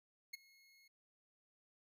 25% pulse tone with ADSR envelope, 2167 Hz, C#7, 40 cents flat, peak -38 dBFS, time 0.33-0.88 s, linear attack 10 ms, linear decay 16 ms, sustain -24 dB, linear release 7 ms, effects none

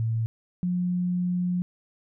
sine tone pair in turn, 113.1 / 178.81 Hz, A2 / F3, +48 / +41 cents, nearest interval minor sixth, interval 793 cents, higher second, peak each -23 dBFS, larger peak neither, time 0-0.26 / 0.63-1.62 s, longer second, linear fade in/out 0 ms, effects none

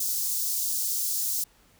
white high-pass noise, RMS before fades -28 dBFS, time 0-1.44 s, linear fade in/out 5 ms, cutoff 5000 Hz, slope 24 dB/octave, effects pink hiss -60 dBFS RMS until 1.79 s

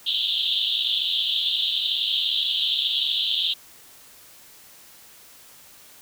pink band-pass noise, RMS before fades -24 dBFS, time 0.06-3.54 s, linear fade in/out 10 ms, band 3000 to 3900 Hz, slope 96 dB/octave, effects white hiss -49 dBFS RMS until 6.01 s

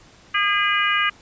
harmonic tone with a mistuned harmonic, 406.6 Hz, G#4, 37 cents flat, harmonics 3 / 4 / 5 / 6 / 7, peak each -22 / -23 / -24 / -25 / -25 dBFS, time 0.34-1.1 s, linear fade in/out 10 ms, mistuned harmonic 7, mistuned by +40 cents, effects pink hiss -50 dBFS RMS until 1.21 s + resampled to 16000 Hz

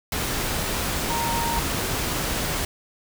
sine tone in noise, 929 Hz, A#5, 6 cents flat, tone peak -25 dBFS, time 1.1-1.59 s, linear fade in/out 2 ms, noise pink, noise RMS -26 dBFS, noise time 0.12-2.65 s, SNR -2 dB, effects none

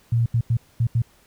sine tone bursts at uneven times, 116.54 Hz, A#2, in tune, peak -16 dBFS, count 5, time 0.12-0.26 / 0.34-0.41 / 0.5-0.57 / 0.8-0.87 / 0.95-1.02 s, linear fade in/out 5 ms, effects pink hiss -57 dBFS RMS until 1.26 s

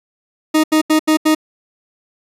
40% pulse tone bursts, 311.1 Hz, D#4, in tune, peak -9 dBFS, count 5, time 0.54-1.35 s, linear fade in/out 10 ms, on 98 ms, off 80 ms, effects resampled to 32000 Hz

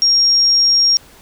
sine tone, 5580 Hz, F8, 2 cents flat, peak -9 dBFS, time 0.02-0.97 s, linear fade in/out 0 ms, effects pink hiss -44 dBFS RMS until 1.21 s

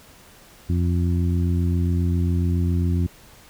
harmonic tone, 87.31 Hz, F2, in tune, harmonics 1 / 2 / 3 / 4, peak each -19 / -25 / -29 / -34 dBFS, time 0.69-3.07 s, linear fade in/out 10 ms, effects pink hiss -49 dBFS RMS until 3.49 s

